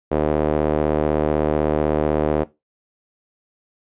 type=tone with band-pass filter; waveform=sawtooth; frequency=76 Hz; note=D#2; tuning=40 cents flat; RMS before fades=-19 dBFS; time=0.11-2.44 s; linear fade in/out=10 ms; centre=470 Hz; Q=1.7; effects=noise-tail reverb RT60 0.2 s tail -17 dB re dry + resampled to 8000 Hz